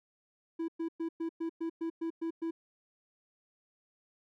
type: tone bursts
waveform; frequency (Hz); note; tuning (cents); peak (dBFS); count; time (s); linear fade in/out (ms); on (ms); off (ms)
triangle; 329.6; E4; 0; -30; 10; 0.59-2.51; 10; 93; 110
effects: none